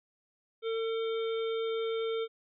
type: harmonic tone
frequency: 450.8 Hz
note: A4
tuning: 42 cents sharp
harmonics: 1 / 3 / 5 / 7 / 8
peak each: -30 / -43 / -47 / -47 / -46 dBFS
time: 0.62-2.28 s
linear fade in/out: 50 ms
effects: none